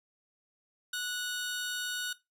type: tone pair together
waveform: sawtooth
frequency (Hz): 1471 / 3707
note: F#6 / A#7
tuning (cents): -11 / -10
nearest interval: octave + major third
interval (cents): 1601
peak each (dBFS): -31 / -35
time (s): 0.93-2.13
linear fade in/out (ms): 5
effects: noise-tail reverb RT60 0.2 s tail -17 dB re dry + resampled to 32000 Hz